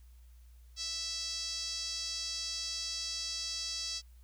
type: tone with band-pass filter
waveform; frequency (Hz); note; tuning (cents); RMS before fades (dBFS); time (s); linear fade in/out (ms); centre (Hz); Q
5% pulse; 659.3; E5; 0; -38; 0.76-4.02; 50; 5000; 3.1
effects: added 60 Hz sine -53 dBFS peak until 4.23 s + white hiss -71 dBFS RMS until 4.23 s